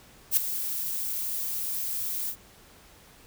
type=noise with ADSR envelope; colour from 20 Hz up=violet; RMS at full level=-19 dBFS; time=0.31-2.36 s; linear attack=61 ms; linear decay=3 ms; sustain=-12 dB; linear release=75 ms; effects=pink hiss -54 dBFS RMS until 3.26 s